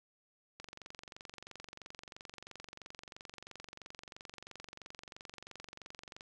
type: click train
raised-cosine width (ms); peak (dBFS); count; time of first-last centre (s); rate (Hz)
0.2; -30; 130; 0.6-6.209; 23
effects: none